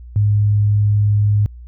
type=tone; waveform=sine; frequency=103.83 Hz; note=G#2; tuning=in tune; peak=-11 dBFS; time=0.16-1.46 s; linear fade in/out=0 ms; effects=added 60 Hz sine -33 dBFS peak until 1.67 s